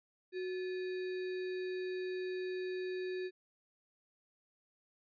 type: tone with sample-and-hold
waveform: sine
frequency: 368.6 Hz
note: F#4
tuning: 7 cents flat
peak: -36 dBFS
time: 0.32-3.31 s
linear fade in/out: 50 ms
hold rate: 2100 Hz
effects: resampled to 11025 Hz